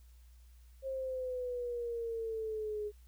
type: exponential sweep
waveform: sine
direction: down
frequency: 537 to 415.3 Hz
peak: -35 dBFS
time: 0.82-2.92 s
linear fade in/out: 50 ms
effects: added 60 Hz sine -55 dBFS peak until 3.07 s + white hiss -71 dBFS RMS until 3.07 s